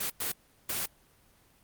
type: noise bursts at uneven times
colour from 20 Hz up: white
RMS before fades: -32 dBFS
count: 3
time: 0-0.1 / 0.2-0.32 / 0.69-0.86 s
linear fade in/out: 5 ms
effects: pink hiss -63 dBFS RMS until 1.63 s + Opus 24 kbps